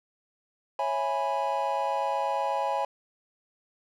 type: chord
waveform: triangle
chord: C# minor seventh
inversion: none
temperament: equal with one note detuned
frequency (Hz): 551.2 / 659.3 / 830.6 / 987.8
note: C#5 / E5 / G#5 / B5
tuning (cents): -10 / 0 / 0 / 0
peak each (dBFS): -30 / -32 / -27 / -30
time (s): 0.79-2.85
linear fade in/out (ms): 2
effects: none